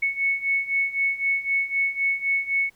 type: beating tone pair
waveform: sine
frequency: 2207 / 2210.9 Hz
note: C#7 / C#7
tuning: -8 / -5 cents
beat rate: 3.9 Hz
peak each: -26 / -23 dBFS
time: 0.02-2.7 s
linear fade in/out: 10 ms
effects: pink hiss -61 dBFS RMS until 2.75 s